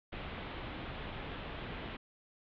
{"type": "low-pass noise", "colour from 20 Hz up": "pink", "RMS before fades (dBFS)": -43, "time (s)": [0.12, 1.97], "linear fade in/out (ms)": 10, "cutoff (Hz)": 3600, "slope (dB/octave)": 48, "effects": []}